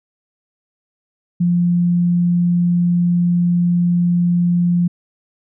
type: tone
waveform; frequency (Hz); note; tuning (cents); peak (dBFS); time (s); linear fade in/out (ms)
sine; 174.61; F3; 0; -12; 1.4-4.88; 10
effects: none